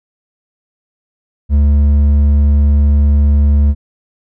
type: tone with hard clipping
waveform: sine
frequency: 72.4 Hz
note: D2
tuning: 24 cents flat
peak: -8 dBFS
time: 1.49-3.75 s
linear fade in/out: 50 ms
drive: 5 dB
effects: none